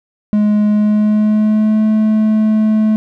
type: tone with pitch glide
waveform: triangle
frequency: 209.7 to 216.3 Hz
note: G#3 to A3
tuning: +17 to -29 cents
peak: -7 dBFS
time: 0.33-2.96 s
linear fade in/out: 0 ms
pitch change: +54 cents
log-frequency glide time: 0.7-1.84 s
effects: none